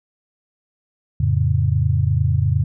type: chord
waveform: sine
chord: F augmented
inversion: none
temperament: equal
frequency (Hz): 87.31 / 110 / 138.59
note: F2 / A2 / C#3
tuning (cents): 0 / 0 / 0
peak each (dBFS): -19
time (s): 1.2-2.64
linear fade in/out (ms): 5
effects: none